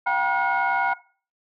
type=tone cluster; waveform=sine; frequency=707 / 777 / 958 / 1440 / 2179 Hz; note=F5 / G5 / A#5 / F#6 / C#7; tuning=+21 / -16 / +47 / -47 / -30 cents; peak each=-30 / -24 / -23 / -24 / -30 dBFS; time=0.06-0.94 s; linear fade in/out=10 ms; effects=noise-tail reverb RT60 0.4 s tail -19 dB re dry + tanh soft clip ceiling -12 dBFS